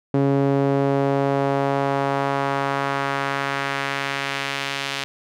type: tone with band-pass filter sweep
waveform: sawtooth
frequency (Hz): 138.59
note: C#3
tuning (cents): 0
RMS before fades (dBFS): -22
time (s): 0.14-5.04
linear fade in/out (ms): 0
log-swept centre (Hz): 340 to 3200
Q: 1.1
effects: none